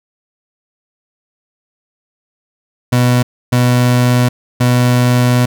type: tone bursts at uneven times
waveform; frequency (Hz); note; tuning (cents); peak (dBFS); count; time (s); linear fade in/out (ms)
30% pulse; 123.47; B2; 0; -6; 3; 2.92-3.23 / 3.52-4.29 / 4.6-5.46; 10
effects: none